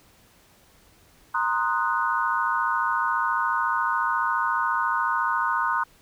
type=chord; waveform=sine; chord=C half-diminished seventh; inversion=third; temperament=equal; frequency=932.3 / 1046.5 / 1244.5 / 1480 Hz; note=Bb5 / C6 / Eb6 / Gb6; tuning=0 / 0 / 0 / 0 cents; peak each=-27 dBFS; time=1.34-5.84 s; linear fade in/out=10 ms; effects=pink hiss -57 dBFS RMS until 6.01 s